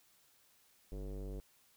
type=tone with low-pass filter; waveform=square; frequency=48.99 Hz; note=G1; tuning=in tune; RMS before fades=-43 dBFS; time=0.92-1.4 s; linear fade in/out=0 ms; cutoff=460 Hz; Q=2.6; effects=white hiss -69 dBFS RMS until 1.76 s